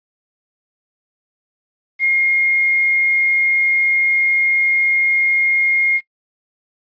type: tone with quantisation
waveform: sine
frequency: 2137 Hz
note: C7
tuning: 36 cents sharp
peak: -12 dBFS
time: 1.99-6.01 s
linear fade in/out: 50 ms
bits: 7
effects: noise-tail reverb RT60 0.1 s tail -21 dB re dry + resampled to 11025 Hz